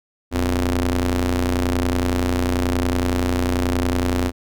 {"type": "ring-modulated tone", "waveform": "sawtooth", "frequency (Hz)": 91, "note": "F#2", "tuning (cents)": -28, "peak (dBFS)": -11, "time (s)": [0.31, 4.32], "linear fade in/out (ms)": 50, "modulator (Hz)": 167, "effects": []}